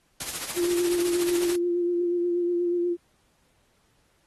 white noise with tremolo, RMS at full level -30 dBFS, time 0.2-1.56 s, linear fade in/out 5 ms, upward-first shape triangle, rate 14 Hz, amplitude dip 65%
sine tone with vibrato, 349.2 Hz, F4, in tune, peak -22 dBFS, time 0.55-2.97 s, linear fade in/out 50 ms, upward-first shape sine, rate 8.3 Hz, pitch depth 23 cents each way
effects pink hiss -67 dBFS RMS until 4.26 s + AAC 32 kbps

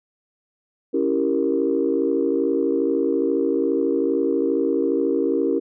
sine chord, C# diminished seventh, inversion none, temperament equal, 277.2 / 329.6 / 392 / 466.2 Hz, C#4 / E4 / G4 / Bb4, 0 / 0 / 0 / 0 cents, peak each -23 dBFS, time 0.93-5.6 s, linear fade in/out 20 ms, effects tanh soft clip ceiling -8 dBFS

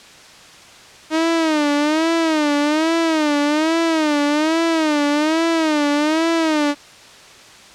sawtooth tone with vibrato, 310.1 Hz, D#4, 6 cents flat, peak -11 dBFS, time 1.1-6.75 s, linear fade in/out 50 ms, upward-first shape sine, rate 1.2 Hz, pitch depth 120 cents each way, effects white hiss -42 dBFS RMS until 7.74 s + low-pass 6000 Hz 12 dB/octave

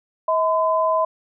sine tone pair together, 640 / 1015.9 Hz, D#5 / B5, +49 / +49 cents, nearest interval minor sixth, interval 800 cents, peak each -19 / -19 dBFS, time 0.28-1.05 s, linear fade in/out 5 ms, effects none

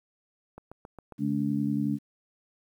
click train, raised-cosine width 1 ms, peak -29 dBFS, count 5, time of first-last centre 0.58-1.123 s, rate 7.37 Hz
harmonic tone, 71 Hz, C#2, 42 cents sharp, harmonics 2 / 3 / 4, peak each -32 / -28 / -29 dBFS, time 1.18-1.99 s, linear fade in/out 50 ms
effects 10-bit

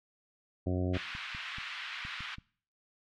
harmonic tone, 91 Hz, F#2, 28 cents flat, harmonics 1 / 2 / 3 / 4 / 5 / 6 / 7 / 8, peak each -31 / -36 / -35 / -38 / -45 / -42 / -43 / -49 dBFS, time 0.66-0.98 s, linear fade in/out 10 ms
white band-pass noise, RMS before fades -41 dBFS, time 0.93-2.36 s, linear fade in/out 20 ms, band 1200 to 3200 Hz, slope 24 dB/octave
clicks, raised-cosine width 5 ms, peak -33 dBFS, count 6, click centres 1.151 / 1.349 / 1.584 / 2.051 / 2.206 / 2.384 s
effects noise-tail reverb RT60 0.5 s tail -24 dB re dry + MP3 96 kbps

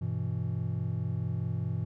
triangle chord, E minor, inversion first, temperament just, 98.89 / 123.61 / 164.81 Hz, G2 / B2 / E3, +16 / +2 / 0 cents, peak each -32 / -31 / -33 dBFS, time 0.01-1.85 s, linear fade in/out 10 ms, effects none

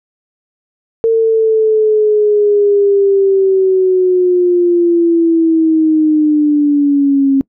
sine linear sweep, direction down, 454.8 to 270 Hz, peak -7 dBFS, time 1.04-7.41 s, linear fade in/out 0 ms, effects noise-tail reverb RT60 0.1 s tail -24 dB re dry

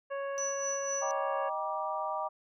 harmonic tone, 554.4 Hz, C#5, in tune, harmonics 1 / 2 / 3 / 4 / 5, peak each -34 / -41 / -44 / -57 / -54 dBFS, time 0.1-1.5 s, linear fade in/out 20 ms
sine tone with tremolo, 5950 Hz, F#8, 9 cents sharp, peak -32 dBFS, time 0.38-1.11 s, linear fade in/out 0 ms, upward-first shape sine, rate 4 Hz, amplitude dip 55%
sine chord, Eb major seventh, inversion none, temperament equal with one note detuned, 622.3 / 784 / 955.8 / 1174.7 Hz, Eb5 / G5 / Bb5 / D6, 0 / 0 / +43 / 0 cents, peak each -37 dBFS, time 1.01-2.29 s, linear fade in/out 20 ms
effects none

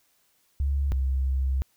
sine tone pair in turn, 69.7 / 66.26 Hz, C#2 / C2, +10 / +22 cents, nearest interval minor second, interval 88 cents, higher first, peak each -22 dBFS, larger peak neither, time 0.6-0.92 / 0.92-1.62 s, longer second, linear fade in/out 0 ms, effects white hiss -67 dBFS RMS until 1.76 s

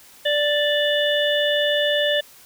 harmonic tone, 587.3 Hz, D5, in tune, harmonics 1 / 3 / 5 / 6, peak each -20 / -24 / -25 / -25 dBFS, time 0.25-2.21 s, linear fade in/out 10 ms, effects white hiss -48 dBFS RMS until 2.45 s

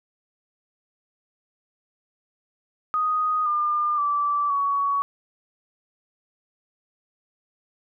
sine tone with pitch steps, 1244.5 / 1202.8 / 1162.5 / 1123.6 Hz, D#6 / D6 / D6 / C#6, 0 / +41 / -18 / +23 cents, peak -20 dBFS, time 2.94-5.02 s, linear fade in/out 0 ms, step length 520 ms, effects none

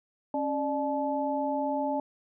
sine tone cluster, 275.3 / 597 / 862 Hz, C#4 / D5 / A5, -12 / +28 / -36 cents, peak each -31 dBFS, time 0.34-2 s, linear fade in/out 2 ms, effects none

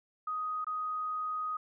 sine tone with dropouts, 1250 Hz, D#6, 8 cents sharp, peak -32 dBFS, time 0.27-1.57 s, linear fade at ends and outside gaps 5 ms, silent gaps 0.645-0.667 s, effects none

